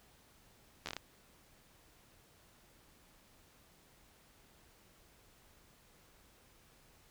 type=slowing click train; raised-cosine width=0.2 ms; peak=-22 dBFS; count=6; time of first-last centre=0.86-0.966 s; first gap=12 ms; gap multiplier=1.29; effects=pink hiss -65 dBFS RMS until 7.1 s